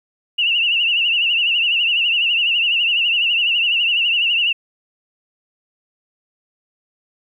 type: tone with vibrato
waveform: sine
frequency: 2794 Hz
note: F7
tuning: in tune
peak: -14 dBFS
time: 0.38-4.53 s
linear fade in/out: 10 ms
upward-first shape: triangle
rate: 12 Hz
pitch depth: 110 cents each way
effects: 9-bit

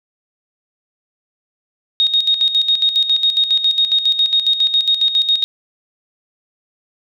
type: tone with tremolo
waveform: sine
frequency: 3729 Hz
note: A#7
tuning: in tune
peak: -10 dBFS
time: 2-5.44 s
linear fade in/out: 0 ms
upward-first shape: square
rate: 7.3 Hz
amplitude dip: 65%
effects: none

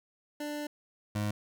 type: tone pair in turn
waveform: 25% pulse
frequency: 295.7 / 104.55 Hz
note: D4 / G#2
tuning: +12 / +12 cents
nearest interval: octave + tritone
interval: 1800 cents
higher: first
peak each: -31 / -26 dBFS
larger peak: second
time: 0.4-0.67 / 1.15-1.31 s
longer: first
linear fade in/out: 5 ms
effects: none

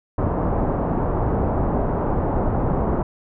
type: low-pass noise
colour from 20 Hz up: pink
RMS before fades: -21 dBFS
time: 0.18-3.03 s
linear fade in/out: 5 ms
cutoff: 1000 Hz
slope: 24 dB/octave
effects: none

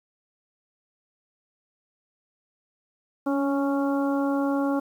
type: harmonic tone with a mistuned harmonic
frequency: 277.2 Hz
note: C#4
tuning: in tune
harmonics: 1 / 2 / 3 / 4 / 5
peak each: -23 / -29 / -33 / -35 / -37 dBFS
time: 3.26-4.8 s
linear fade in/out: 10 ms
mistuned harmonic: 1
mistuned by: +20 cents
effects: 9-bit

